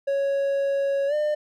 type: tone with pitch glide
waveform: triangle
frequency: 554.4 to 601.1 Hz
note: C#5 to D5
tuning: 0 to +40 cents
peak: -19 dBFS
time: 0.07-1.35 s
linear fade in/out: 10 ms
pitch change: +140 cents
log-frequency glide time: 1.07-1.14 s
effects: none